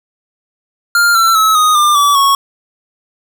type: tone with pitch steps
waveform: square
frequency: 1400 / 1346.1 / 1294.2 / 1244.4 / 1196.5 / 1150.4 / 1106.1 Hz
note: F6 / E6 / E6 / D#6 / D6 / D6 / C#6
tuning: +4 / +36 / -32 / 0 / +32 / -36 / -4 cents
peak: -8 dBFS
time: 0.95-2.35 s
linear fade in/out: 2 ms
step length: 200 ms
effects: none